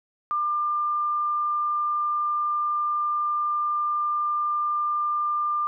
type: tone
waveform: sine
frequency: 1196 Hz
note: D6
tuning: 31 cents sharp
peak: -22 dBFS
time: 0.31-5.67 s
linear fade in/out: 0 ms
effects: none